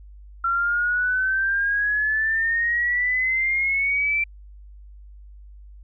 sine exponential sweep, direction up, 1360 to 2349 Hz, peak -19 dBFS, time 0.44-4.24 s, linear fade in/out 5 ms, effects added 50 Hz sine -41 dBFS peak until 5.83 s

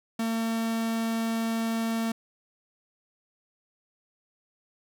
45% pulse tone, 226.6 Hz, A#3, 49 cents flat, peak -26 dBFS, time 0.19-2.12 s, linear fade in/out 5 ms, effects none

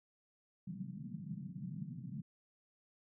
white band-pass noise, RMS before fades -45 dBFS, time 0.67-2.22 s, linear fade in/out 5 ms, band 130 to 210 Hz, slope 48 dB/octave, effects none

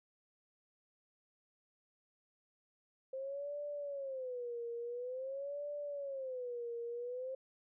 sine tone with vibrato, 523.3 Hz, C5, in tune, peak -39 dBFS, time 3.13-7.35 s, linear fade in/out 5 ms, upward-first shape sine, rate 0.48 Hz, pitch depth 190 cents each way, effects none

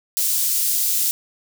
white high-pass noise, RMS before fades -20 dBFS, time 0.17-1.11 s, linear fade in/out 0 ms, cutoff 5500 Hz, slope 12 dB/octave, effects none

